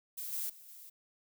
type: noise with level steps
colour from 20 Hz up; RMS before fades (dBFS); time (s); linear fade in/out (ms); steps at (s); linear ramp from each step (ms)
violet; -41 / -37 / -55 / -52; 0.17-0.9; 10; 0.32 / 0.49 / 0.68; 10
effects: none